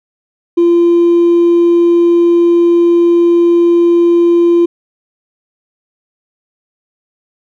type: tone with hard clipping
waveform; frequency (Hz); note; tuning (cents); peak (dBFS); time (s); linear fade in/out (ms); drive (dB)
triangle; 343.3; F4; -30; -5; 0.57-4.66; 10; 2
effects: none